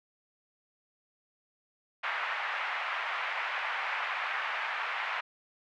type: band-pass noise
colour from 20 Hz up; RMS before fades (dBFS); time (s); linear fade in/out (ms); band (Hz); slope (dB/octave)
white; -34; 2.03-5.21; 10; 770 to 2300; 24
effects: none